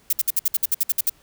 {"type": "noise bursts", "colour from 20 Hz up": "violet", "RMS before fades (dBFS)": -19, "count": 12, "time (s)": [0.1, 1.097], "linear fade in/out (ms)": 5, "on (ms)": 29, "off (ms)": 59, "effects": ["pink hiss -57 dBFS RMS until 1.22 s"]}